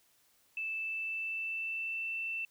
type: tone with pitch glide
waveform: sine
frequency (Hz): 2637 to 2672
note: E7 to E7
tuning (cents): 0 to +23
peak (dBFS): -34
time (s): 0.57-2.45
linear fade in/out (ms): 2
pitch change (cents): +23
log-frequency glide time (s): 0.7-2.12
effects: white hiss -69 dBFS RMS until 2.5 s